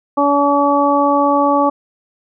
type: harmonic tone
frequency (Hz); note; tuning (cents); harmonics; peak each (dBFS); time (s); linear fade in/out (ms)
285.1; C#4; +49; 1 / 2 / 3 / 4; -16 / -16 / -16 / -16; 0.17-1.7; 10
effects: none